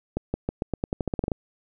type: accelerating click train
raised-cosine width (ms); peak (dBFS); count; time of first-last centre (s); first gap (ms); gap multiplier
2; -12; 14; 0.17-1.318; 170; 0.88
effects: none